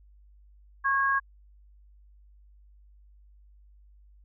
sine tone pair together, 1096.1 / 1638 Hz, C#6 / G#6, -20 / -24 cents, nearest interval perfect fifth, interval 696 cents, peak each -25 dBFS, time 0.84-1.2 s, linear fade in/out 20 ms, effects added 50 Hz sine -53 dBFS peak until 4.24 s

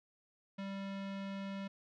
square tone with low-pass filter, 196 Hz, G3, in tune, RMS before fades -42 dBFS, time 0.58-1.68 s, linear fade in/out 10 ms, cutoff 3300 Hz, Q 1.2, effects none

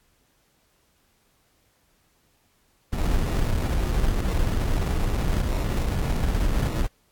brown noise with sample-and-hold, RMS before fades -23 dBFS, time 2.92-6.87 s, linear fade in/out 10 ms, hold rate 1575 Hz, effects pink hiss -65 dBFS RMS until 7.11 s + AAC 64 kbps

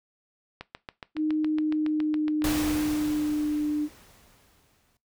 click train, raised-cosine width 0.3 ms, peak -21 dBFS, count 16, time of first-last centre 0.61-2.699 s, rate 7.18 Hz
sine tone with pitch glide, 308.5 to 299 Hz, D#4 to D4, -15 to +31 cents, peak -23 dBFS, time 1.15-3.89 s, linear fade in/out 50 ms, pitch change -54 cents, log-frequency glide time 1.45-3.68 s
pink noise with exponential decay, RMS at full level -29 dBFS, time 2.44-4.97 s, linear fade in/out 2 ms, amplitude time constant 550 ms
effects noise-tail reverb RT60 0.2 s tail -18 dB re dry

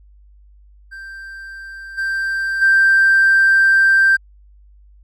triangle tone with level steps, 1572 Hz, G6, 4 cents sharp, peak -29 / -16 / -6 dBFS, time 0.91-4.17 s, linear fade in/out 20 ms, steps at 1.97 / 2.61 s, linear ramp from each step 20 ms, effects tanh soft clip ceiling -6 dBFS + added 50 Hz sine -44 dBFS peak until 5.03 s

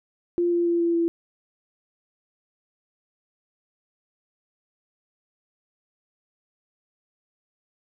sine tone with pitch steps, 347.6 / 344.8 / 342 / 339.3 / 336.5 Hz, F4 / F4 / F4 / F4 / E4, -8 / -22 / -36 / -50 / +36 cents, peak -19 dBFS, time 0.38-1.08 s, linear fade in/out 0 ms, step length 140 ms, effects none

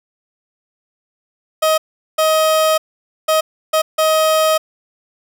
30% pulse tone bursts at uneven times, 630 Hz, D#5, 21 cents sharp, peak -9 dBFS, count 5, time 1.62-1.78 / 2.18-2.78 / 3.28-3.41 / 3.73-3.82 / 3.98-4.58 s, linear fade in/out 10 ms, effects none

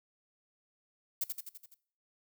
violet noise with echo, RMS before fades -32 dBFS, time 1.21-1.24 s, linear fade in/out 5 ms, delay 84 ms, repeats 6, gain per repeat -4 dB, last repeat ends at 1.744 s, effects noise-tail reverb RT60 0.5 s tail -19 dB re dry

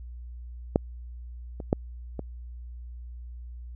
clicks, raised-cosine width 2 ms, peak -6 / -23 / -7 / -19 dBFS, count 4, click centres 0.759 / 1.602 / 1.729 / 2.193 s, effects added 60 Hz sine -38 dBFS peak until 3.75 s

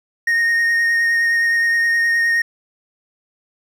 triangle tone with vibrato, 1854 Hz, A#6, 10 cents flat, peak -12 dBFS, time 0.27-2.42 s, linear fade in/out 5 ms, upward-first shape sine, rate 9.6 Hz, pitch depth 13 cents each way, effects none

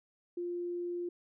sine tone, 350 Hz, F4, 4 cents sharp, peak -34 dBFS, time 0.37-1.09 s, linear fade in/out 5 ms, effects none

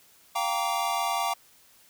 square chord, G minor seventh, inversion third, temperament equal with one note detuned, 698.5 / 784 / 932.3 / 1154.5 Hz, F5 / G5 / Bb5 / D6, 0 / 0 / 0 / -30 cents, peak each -32 dBFS, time 0.35-1.34 s, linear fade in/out 10 ms, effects white hiss -58 dBFS RMS until 1.89 s

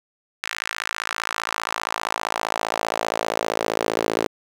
sawtooth tone with high-pass filter sweep, 55.2 Hz, A1, 6 cents sharp, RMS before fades -26 dBFS, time 0.43-4.27 s, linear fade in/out 5 ms, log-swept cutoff 1800 to 390 Hz, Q 1.9, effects low-pass 9000 Hz 12 dB/octave + 7-bit

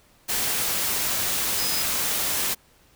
sine tone in noise, 5040 Hz, D#8, 21 cents sharp, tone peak -29 dBFS, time 1.57-1.84 s, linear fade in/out 20 ms, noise white, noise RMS -25 dBFS, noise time 0.28-2.55 s, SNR -7 dB, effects pink hiss -58 dBFS RMS until 2.95 s

